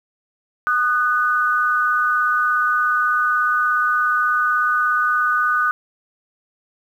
sine tone pair together, 1227 / 1490.4 Hz, D#6 / F#6, -25 / +12 cents, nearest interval minor third, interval 337 cents, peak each -18 dBFS, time 0.67-5.71 s, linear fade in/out 0 ms, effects 8-bit

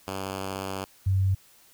5% pulse / sine tone pair in turn, 96.2 / 95.7 Hz, G2 / G2, -32 / -41 cents, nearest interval unison, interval 9 cents, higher first, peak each -20 / -20 dBFS, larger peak neither, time 0.07-0.85 / 1.06-1.35 s, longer first, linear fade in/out 10 ms, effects white hiss -57 dBFS RMS until 1.73 s

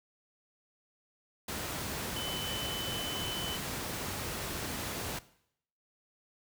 sine tone in noise, 3025 Hz, F#7, 38 cents sharp, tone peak -37 dBFS, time 2.16-3.57 s, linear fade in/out 5 ms, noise pink, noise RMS -37 dBFS, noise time 1.48-5.19 s, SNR -3 dB, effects noise-tail reverb RT60 0.7 s tail -18 dB re dry + high-pass 60 Hz 12 dB/octave

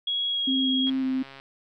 sine tone with pitch glide, 3322 to 3290 Hz, G#7 to G#7, 0 to -17 cents, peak -24 dBFS, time 0.07-0.9 s, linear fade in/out 5 ms, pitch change -17 cents, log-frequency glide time 0.29-0.43 s
sine tone with vibrato, 262.5 Hz, C4, 6 cents sharp, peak -23 dBFS, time 0.47-1.23 s, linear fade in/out 10 ms, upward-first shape square, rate 2.7 Hz, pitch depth 10 cents each way
click train, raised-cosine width 0.3 ms, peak -28 dBFS, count 73, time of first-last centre 0.87-1.399 s, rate 136 Hz
effects none

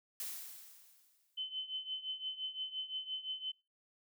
blue noise with exponential decay, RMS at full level -40 dBFS, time 0.2-1.4 s, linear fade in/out 2 ms, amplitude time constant 260 ms
sine tone with tremolo, 3050 Hz, G7, 48 cents flat, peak -35 dBFS, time 1.37-3.52 s, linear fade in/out 10 ms, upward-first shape triangle, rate 5.8 Hz, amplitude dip 85%
effects noise-tail reverb RT60 0.3 s tail -25 dB re dry

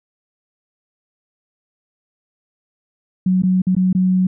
sine tone with dropouts, 185 Hz, F#3, in tune, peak -12 dBFS, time 3.26-4.27 s, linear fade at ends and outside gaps 5 ms, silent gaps 3.422-3.434 / 3.619-3.668 / 3.751-3.765 / 3.929-3.949 s, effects none

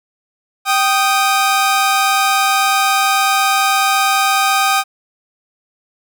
sawtooth tone pair together, 780 / 1238.2 Hz, G5 / D#6, -9 / -9 cents, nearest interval minor sixth, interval 800 cents, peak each -11 dBFS, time 0.65-4.84 s, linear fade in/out 50 ms, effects none

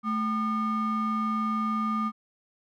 triangle ring-modulated tone, 497.6 Hz, B4, 13 cents sharp, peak -20 dBFS, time 0.03-2.12 s, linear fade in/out 50 ms, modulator 716 Hz, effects none

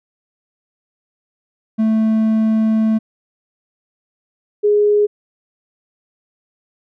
triangle / sine tone pair in turn, 220 / 415.3 Hz, A3 / G#4, 0 / 0 cents, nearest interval major seventh, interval 1100 cents, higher second, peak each -10 dBFS, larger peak neither, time 1.78-2.99 / 4.63-5.07 s, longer first, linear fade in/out 20 ms, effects none

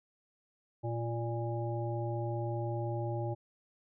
harmonic tone with a mistuned harmonic, 117.4 Hz, A#2, 13 cents sharp, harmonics 1 / 3 / 5 / 7, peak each -34 / -39 / -41 / -42 dBFS, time 0.83-3.35 s, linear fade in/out 20 ms, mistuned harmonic 3, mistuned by -24 cents, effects none

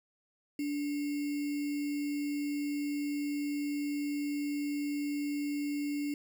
sine tone with sample-and-hold, 290 Hz, D4, 22 cents flat, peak -31 dBFS, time 0.59-6.14 s, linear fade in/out 2 ms, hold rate 2450 Hz, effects none

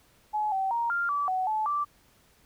sine tone with pitch steps, 849 / 769 / 936 / 1395 / 1153 / 747 / 865 / 1169 Hz, G#5 / G5 / A#5 / F6 / D6 / F#5 / A5 / D6, +38 / -33 / +7 / -2 / -32 / +16 / -30 / -8 cents, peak -25 dBFS, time 0.33-1.85 s, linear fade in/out 20 ms, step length 190 ms, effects pink hiss -62 dBFS RMS until 2.45 s

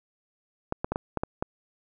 clicks, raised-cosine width 1 ms, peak -13 dBFS, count 7, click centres 0.724 / 0.845 / 0.92 / 0.959 / 1.173 / 1.235 / 1.425 s, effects none

